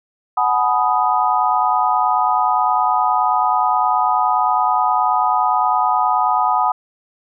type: chord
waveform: sine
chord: G# minor seventh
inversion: third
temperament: equal with one note detuned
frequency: 740 / 849.5 / 987.8 / 1244.5 Hz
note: F#5 / G#5 / B5 / D#6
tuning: 0 / +39 / 0 / 0 cents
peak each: -19 dBFS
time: 0.37-6.72 s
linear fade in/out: 5 ms
effects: none